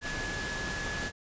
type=tone in noise; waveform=sine; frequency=1700 Hz; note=G#6; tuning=40 cents sharp; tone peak=-36 dBFS; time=0.01-1.12 s; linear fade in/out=50 ms; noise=pink; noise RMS=-36 dBFS; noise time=0.01-1.12 s; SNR=-3 dB; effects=resampled to 16000 Hz